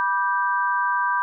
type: chord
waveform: sine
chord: G major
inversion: first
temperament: just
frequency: 980 / 1176 / 1568 Hz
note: B5 / D6 / G6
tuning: -14 / +2 / 0 cents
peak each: -22 / -26 / -24 dBFS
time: 0-1.22 s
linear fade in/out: 0 ms
effects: none